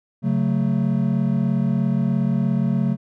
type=chord; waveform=triangle; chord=F# minor; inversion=second; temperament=just; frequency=138.75 / 185 / 222 Hz; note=C#3 / F#3 / A3; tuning=+2 / 0 / +16 cents; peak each=-20 dBFS; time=0.22-2.97 s; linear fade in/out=50 ms; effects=none